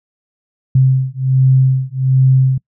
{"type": "beating tone pair", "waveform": "sine", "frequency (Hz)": [130.81, 132.11], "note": ["C3", "C3"], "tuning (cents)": [0, 17], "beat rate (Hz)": 1.3, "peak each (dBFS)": -12, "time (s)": [0.75, 2.58], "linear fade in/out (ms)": 5, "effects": ["noise-tail reverb RT60 0.1 s tail -25 dB re dry"]}